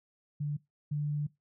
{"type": "tone pair in turn", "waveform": "sine", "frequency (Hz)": [146.83, 147.56], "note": ["D3", "D3"], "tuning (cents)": [0, 9], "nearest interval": "unison", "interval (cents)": 9, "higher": "second", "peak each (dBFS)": [-30, -29], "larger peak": "second", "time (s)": [[0.4, 0.57], [0.91, 1.27]], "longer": "second", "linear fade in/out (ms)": 10, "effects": ["noise-tail reverb RT60 0.2 s tail -21 dB re dry"]}